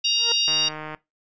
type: harmonic tone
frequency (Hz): 936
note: A#5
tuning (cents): +7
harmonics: 3 / 4 / 5 / 6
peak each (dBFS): -22 / -24 / -26 / -28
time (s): 0.04-0.69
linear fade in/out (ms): 10
type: tone with exponential growth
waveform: 20% pulse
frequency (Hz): 466.7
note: A#4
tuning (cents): +2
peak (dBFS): -20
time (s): 0.1-0.32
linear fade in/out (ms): 2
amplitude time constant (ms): 47
type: click train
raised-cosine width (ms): 0.5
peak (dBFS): -19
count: 73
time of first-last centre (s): 0.48-0.948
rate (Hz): 154
effects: noise-tail reverb RT60 0.2 s tail -20 dB re dry + resampled to 16000 Hz